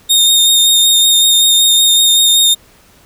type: tone with vibrato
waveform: sawtooth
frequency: 3680 Hz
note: A#7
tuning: 23 cents flat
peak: -4 dBFS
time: 0.09-2.55 s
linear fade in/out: 20 ms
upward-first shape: sine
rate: 5.3 Hz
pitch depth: 18 cents each way
effects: pink hiss -46 dBFS RMS until 3.05 s